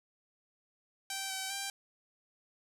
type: tone with pitch steps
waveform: 5% pulse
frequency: 778 / 767 / 788 Hz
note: G5 / G5 / G5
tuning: -13 / -38 / +9 cents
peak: -24 dBFS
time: 1.1-1.7 s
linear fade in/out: 2 ms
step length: 200 ms
effects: none